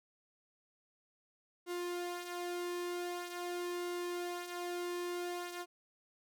sawtooth tone with flanger, 352.4 Hz, F4, 16 cents sharp, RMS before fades -40 dBFS, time 1.66-5.66 s, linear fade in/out 50 ms, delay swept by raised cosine 1.2 to 4.2 ms, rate 0.45 Hz, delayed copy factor -0.5, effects none

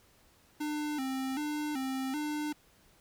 square tone with vibrato, 281.4 Hz, C#4, 26 cents sharp, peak -33 dBFS, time 0.6-2.53 s, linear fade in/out 10 ms, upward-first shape square, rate 1.3 Hz, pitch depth 110 cents each way, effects pink hiss -64 dBFS RMS until 3 s

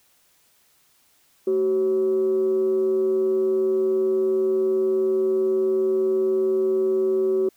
sine tone with frequency modulation, 379.3 Hz, F#4, 43 cents sharp, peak -17 dBFS, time 1.47-7.49 s, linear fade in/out 5 ms, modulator 160 Hz, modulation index 0.3, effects tanh soft clip ceiling -14 dBFS + white hiss -61 dBFS RMS until 7.56 s

